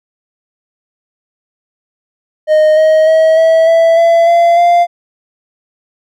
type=tone with pitch steps; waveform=triangle; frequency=618 / 628.4 / 639.1 / 649.9 / 660.8 / 672 / 683.3 / 694.9 Hz; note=D#5 / D#5 / D#5 / E5 / E5 / E5 / F5 / F5; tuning=-12 / +17 / +46 / -25 / +4 / +33 / -38 / -9 cents; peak=-3 dBFS; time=2.47-4.87 s; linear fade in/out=50 ms; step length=300 ms; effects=none